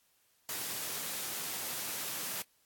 white high-pass noise, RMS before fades -38 dBFS, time 0.49-2.42 s, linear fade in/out 0 ms, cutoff 100 Hz, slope 24 dB/octave, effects white hiss -71 dBFS RMS until 2.65 s + AAC 64 kbps

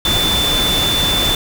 sine tone in noise, 3520 Hz, A7, in tune, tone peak -15 dBFS, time 0.05-1.35 s, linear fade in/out 2 ms, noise pink, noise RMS -19 dBFS, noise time 0.05-1.35 s, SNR +1 dB, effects none

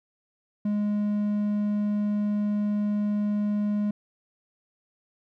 triangle tone, 207.6 Hz, G#3, in tune, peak -21 dBFS, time 0.65-3.91 s, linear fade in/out 5 ms, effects none

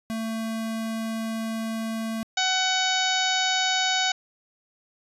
square tone, 223.7 Hz, A3, 29 cents sharp, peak -28 dBFS, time 0.1-2.23 s, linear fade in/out 0 ms
harmonic tone, 750 Hz, F#5, 23 cents sharp, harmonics 1 / 2 / 3 / 4 / 5 / 6 / 7 / 8 / 9, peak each -27 / -28 / -30 / -30 / -28 / -34 / -35 / -35 / -34 dBFS, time 2.37-4.12 s, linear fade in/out 5 ms
effects resampled to 32000 Hz

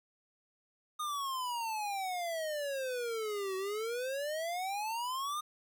square exponential two-way sweep, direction down then up, 1235 to 374.3 to 1235 Hz, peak -35 dBFS, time 0.99-5.41 s, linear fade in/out 10 ms, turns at 3.56 s, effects 11-bit

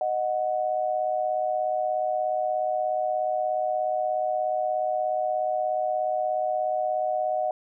sine tone pair together, 620 / 736.8 Hz, D#5 / F#5, -6 / -7 cents, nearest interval minor third, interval 299 cents, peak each -26 dBFS, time 0.01-7.51 s, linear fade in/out 2 ms, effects none

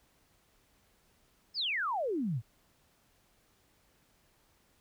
sine exponential sweep, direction down, 5360 to 102.8 Hz, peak -30 dBFS, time 1.54-2.42 s, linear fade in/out 50 ms, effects pink hiss -69 dBFS RMS until 4.8 s

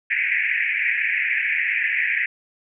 white band-pass noise, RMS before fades -22 dBFS, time 0.1-2.26 s, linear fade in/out 5 ms, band 1700 to 2500 Hz, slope 96 dB/octave, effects none

